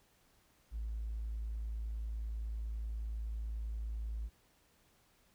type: tone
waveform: triangle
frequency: 55 Hz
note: A1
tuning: in tune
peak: -33 dBFS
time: 0.71-4.3 s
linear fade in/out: 50 ms
effects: tanh soft clip ceiling -34 dBFS + pink hiss -70 dBFS RMS until 5.34 s